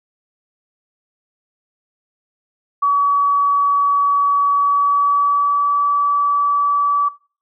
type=tone with pitch glide; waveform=sine; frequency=1137 to 1150.2 Hz; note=C#6 to D6; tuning=+44 to -36 cents; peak=-12 dBFS; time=2.82-7.09 s; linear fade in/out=10 ms; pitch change=+20 cents; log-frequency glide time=4.53-5.77 s; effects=noise-tail reverb RT60 0.4 s tail -22 dB re dry